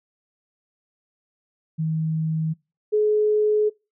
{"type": "tone pair in turn", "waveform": "sine", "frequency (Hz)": [158.9, 424.2], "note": ["D#3", "G#4"], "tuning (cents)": [37, 37], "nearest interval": "octave + perfect fourth", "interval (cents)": 1700, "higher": "second", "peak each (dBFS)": [-21, -16], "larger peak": "second", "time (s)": [[1.78, 2.54], [2.92, 3.7]], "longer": "second", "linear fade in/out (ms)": 20, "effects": ["noise-tail reverb RT60 0.3 s tail -26 dB re dry"]}